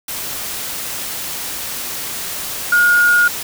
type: tone in noise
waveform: sine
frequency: 1433 Hz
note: F6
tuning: 44 cents sharp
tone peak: -9 dBFS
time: 2.72-3.28 s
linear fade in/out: 5 ms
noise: white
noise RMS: -25 dBFS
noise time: 0.08-3.43 s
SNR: +13 dB
effects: none